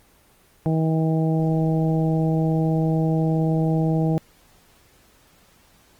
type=harmonic tone; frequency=159.9 Hz; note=D#3; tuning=48 cents sharp; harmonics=1 / 2 / 3 / 4 / 5; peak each=-19 / -25 / -29 / -31 / -33 dBFS; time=0.66-4.18 s; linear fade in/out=0 ms; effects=pink hiss -56 dBFS RMS until 5.99 s + Opus 24 kbps